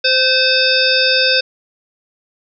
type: harmonic tone with a mistuned harmonic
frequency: 520 Hz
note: C5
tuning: 11 cents flat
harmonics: 1 / 3 / 5 / 7 / 9 / 10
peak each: -18 / -18 / -18 / -18 / -18 / -18 dBFS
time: 0.04-1.41 s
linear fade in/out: 10 ms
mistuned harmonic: 3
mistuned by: -17 cents
effects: none